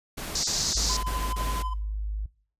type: noise bursts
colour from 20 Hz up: pink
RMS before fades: -35 dBFS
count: 5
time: 0.17-1.628 s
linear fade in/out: 10 ms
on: 270 ms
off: 27 ms
type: band-pass noise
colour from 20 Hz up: pink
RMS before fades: -28 dBFS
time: 0.35-0.97 s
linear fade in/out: 5 ms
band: 4200 to 7100 Hz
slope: 48 dB/octave
type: tone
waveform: sine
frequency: 51.91 Hz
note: G#1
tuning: in tune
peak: -27 dBFS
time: 0.75-2.26 s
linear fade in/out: 5 ms
type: tone with tremolo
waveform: triangle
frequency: 1018 Hz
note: C6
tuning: 48 cents flat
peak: -27 dBFS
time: 0.89-1.74 s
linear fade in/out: 10 ms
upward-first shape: triangle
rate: 12 Hz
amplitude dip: 70%
effects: noise-tail reverb RT60 0.5 s tail -23 dB re dry + resampled to 32000 Hz